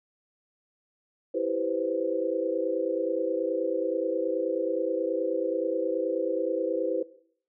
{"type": "chord", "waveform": "sine", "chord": "C major seventh", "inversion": "first", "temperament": "equal", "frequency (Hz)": [329.6, 392, 493.9, 523.3], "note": ["E4", "G4", "B4", "C5"], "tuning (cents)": [0, 0, 0, 0], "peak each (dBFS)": [-32, -33, -29, -30], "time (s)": [1.34, 7.03], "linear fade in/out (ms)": 10, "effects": ["noise-tail reverb RT60 0.6 s tail -18 dB re dry"]}